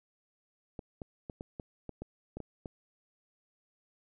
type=clicks; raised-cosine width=2 ms; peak=-27 dBFS; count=10; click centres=0.792 / 1.018 / 1.298 / 1.409 / 1.598 / 1.893 / 2.02 / 2.37 / 2.403 / 2.658 s; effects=none